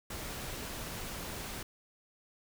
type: noise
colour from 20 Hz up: pink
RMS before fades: -41 dBFS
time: 0.1-1.63 s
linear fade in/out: 5 ms
effects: none